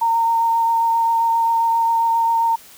sine tone with vibrato, 918 Hz, A#5, 27 cents flat, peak -14 dBFS, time 0.01-2.56 s, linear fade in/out 10 ms, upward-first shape triangle, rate 7.5 Hz, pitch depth 14 cents each way, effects white hiss -44 dBFS RMS until 2.77 s

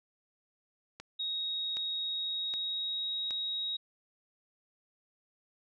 click train, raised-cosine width 0.2 ms, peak -26 dBFS, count 4, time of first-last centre 1-3.308 s, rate 1.3 Hz
sine tone with pitch glide, 3769 to 3793 Hz, A#7 to A#7, +18 to +29 cents, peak -32 dBFS, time 1.19-3.77 s, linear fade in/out 10 ms, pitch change +11 cents, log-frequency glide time 2.03-3.08 s
effects none

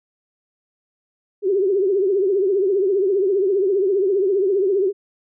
sine tone with vibrato, 388.5 Hz, G4, 16 cents flat, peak -15 dBFS, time 1.42-4.93 s, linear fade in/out 50 ms, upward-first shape triangle, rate 15 Hz, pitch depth 140 cents each way, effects none

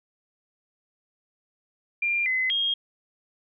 sine tone with pitch steps, 2391 / 2037 / 3247 Hz, D7 / C7 / G#7, +30 / -47 / -40 cents, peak -22 dBFS, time 2.02-2.74 s, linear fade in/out 5 ms, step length 240 ms, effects none

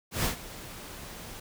pink noise with ADSR envelope, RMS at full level -27 dBFS, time 0.11-1.4 s, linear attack 130 ms, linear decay 120 ms, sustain -16 dB, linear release 5 ms, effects none

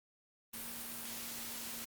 sine tone in noise, 233.1 Hz, A#3, in tune, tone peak -54 dBFS, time 0.53-1.85 s, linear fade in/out 10 ms, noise white, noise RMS -44 dBFS, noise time 0.53-1.85 s, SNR -13 dB, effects Opus 32 kbps

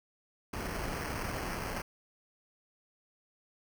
pink noise with sample-and-hold, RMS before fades -37 dBFS, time 0.53-1.82 s, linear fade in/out 5 ms, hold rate 3675 Hz, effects none

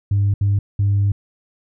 sine tone bursts at uneven times, 100.4 Hz, G2, 42 cents sharp, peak -12 dBFS, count 3, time 0.11-0.34 / 0.41-0.59 / 0.79-1.12 s, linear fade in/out 5 ms, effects tanh soft clip ceiling -11 dBFS

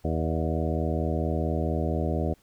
harmonic tone with a mistuned harmonic, 80.1 Hz, E2, 49 cents flat, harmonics 1 / 2 / 3 / 4 / 5 / 6 / 7 / 8 / 9, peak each -28 / -31 / -33 / -34 / -35 / -36 / -36 / -37 / -38 dBFS, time 0.04-2.34 s, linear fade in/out 10 ms, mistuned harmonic 7, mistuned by +48 cents, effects pink hiss -63 dBFS RMS until 2.42 s

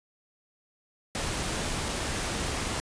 pink noise with dropouts, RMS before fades -31 dBFS, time 1.15-2.8 s, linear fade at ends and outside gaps 0 ms, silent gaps 1.886-1.889 s, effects resampled to 22050 Hz

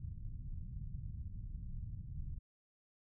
pink low-pass noise, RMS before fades -44 dBFS, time 0-2.39 s, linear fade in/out 10 ms, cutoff 140 Hz, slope 24 dB/octave, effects none

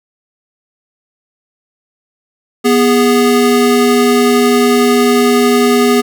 square tone pair together, 244.4 / 411 Hz, B3 / G#4, -18 / -18 cents, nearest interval major sixth, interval 900 cents, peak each -11 dBFS, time 2.64-6.02 s, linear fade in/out 20 ms, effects none

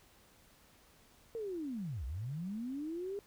sine linear two-way sweep, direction down then up, 467.7 to 57.2 to 411.8 Hz, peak -37 dBFS, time 1.35-3.19 s, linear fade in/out 0 ms, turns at 2.05 s, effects pink hiss -64 dBFS RMS until 3.26 s

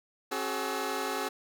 15% pulse tone cluster, 270.2 / 375.5 / 426.7 / 1332 Hz, C#4 / F#4 / G#4 / E6, -44 / +26 / +47 / +18 cents, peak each -31 / -29 / -28 / -37 dBFS, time 0.31-1.29 s, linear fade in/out 10 ms, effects none

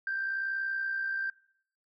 sine tone with amplitude modulation, 1573 Hz, G6, 6 cents sharp, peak -27 dBFS, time 0.07-1.3 s, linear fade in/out 2 ms, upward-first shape sine, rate 60.8 Hz, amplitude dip 45%, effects noise-tail reverb RT60 0.7 s tail -23 dB re dry + tanh soft clip ceiling -24 dBFS

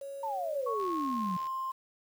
sine tone, 554.4 Hz, C#5, in tune, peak -38 dBFS, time 0.01-0.74 s, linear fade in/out 5 ms
sine exponential sweep, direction down, 932.3 to 174.61 Hz, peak -32 dBFS, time 0.23-1.37 s, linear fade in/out 5 ms
sine tone with pitch glide, 1108.7 to 1053.8 Hz, C#6 to C6, 0 to +12 cents, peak -32 dBFS, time 0.66-1.72 s, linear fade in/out 10 ms, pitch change -88 cents, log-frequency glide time 0.77-1.31 s
click train, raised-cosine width 0.2 ms, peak -33 dBFS, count 52, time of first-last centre 0.8-1.469 s, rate 76.2 Hz
effects 9-bit

